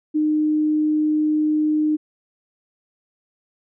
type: tone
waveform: sine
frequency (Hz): 305.6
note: D#4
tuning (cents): -31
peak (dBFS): -16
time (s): 0.14-1.97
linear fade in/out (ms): 20
effects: none